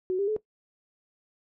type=tone with pitch steps; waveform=sine; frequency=370 / 398.9 / 430 Hz; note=F#4 / G4 / A4; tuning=0 / +30 / -40 cents; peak=-24 dBFS; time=0.1-0.364 s; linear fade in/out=0 ms; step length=88 ms; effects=noise-tail reverb RT60 0.1 s tail -18 dB re dry